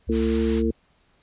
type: tone with vibrato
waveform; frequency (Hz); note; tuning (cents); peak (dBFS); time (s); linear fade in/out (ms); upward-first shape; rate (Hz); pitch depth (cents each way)
sine; 70.6; C#2; +32; -26; 0.07-0.72; 20; sine; 6.7; 45
type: harmonic tone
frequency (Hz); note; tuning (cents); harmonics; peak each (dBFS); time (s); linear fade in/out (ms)
112.7; A2; +42; 2 / 3 / 4; -23 / -25 / -26; 0.09-0.71; 5
type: high-pass noise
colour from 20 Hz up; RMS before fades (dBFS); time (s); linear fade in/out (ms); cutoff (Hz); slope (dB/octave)
pink; -38; 0.11-0.63; 50; 1200; 12
effects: pink hiss -63 dBFS RMS until 1.22 s + resampled to 8000 Hz